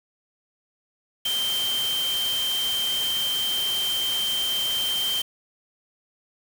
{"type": "tone in noise", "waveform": "sine", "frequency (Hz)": 3136, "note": "G7", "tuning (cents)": 0, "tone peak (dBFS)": -23, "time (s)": [1.25, 5.22], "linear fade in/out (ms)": 5, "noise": "white", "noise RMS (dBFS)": -32, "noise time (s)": [1.25, 5.22], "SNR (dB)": 6, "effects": []}